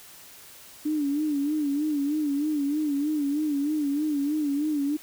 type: tone with vibrato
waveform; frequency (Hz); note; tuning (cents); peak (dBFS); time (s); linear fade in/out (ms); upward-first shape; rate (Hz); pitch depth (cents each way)
sine; 293.7; D4; 0; -23; 0.85-4.97; 10; sine; 3.2; 89
effects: white hiss -48 dBFS RMS until 5.02 s